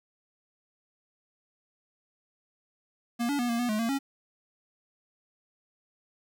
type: tone with pitch steps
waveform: square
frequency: 236.7 / 285.6 / 242.3 / 233.7 / 243.4 / 213.6 / 229.6 / 275 Hz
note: A#3 / D4 / B3 / A#3 / B3 / G#3 / A#3 / C#4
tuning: +27 / -48 / -33 / +5 / -25 / +49 / -26 / -14 cents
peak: -27 dBFS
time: 3.19-3.99 s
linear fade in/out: 20 ms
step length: 100 ms
effects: 11-bit